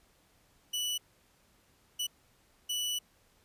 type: tone bursts at uneven times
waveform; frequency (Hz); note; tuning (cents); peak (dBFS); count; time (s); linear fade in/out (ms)
sawtooth; 2960; F#7; 0; -28; 3; 0.73-0.98 / 1.99-2.07 / 2.69-2.99; 10
effects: pink hiss -67 dBFS RMS until 3.44 s + resampled to 32000 Hz